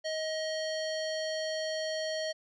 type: tone with low-pass filter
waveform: square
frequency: 630 Hz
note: D#5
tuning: 21 cents sharp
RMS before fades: -34 dBFS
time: 0.04-2.33 s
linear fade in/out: 20 ms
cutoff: 4800 Hz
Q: 3.4
effects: none